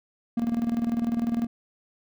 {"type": "tone with tremolo", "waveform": "triangle", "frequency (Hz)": 233.1, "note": "A#3", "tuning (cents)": 0, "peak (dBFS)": -19, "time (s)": [0.37, 1.47], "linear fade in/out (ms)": 5, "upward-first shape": "square", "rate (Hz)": 20, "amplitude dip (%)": 65, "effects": []}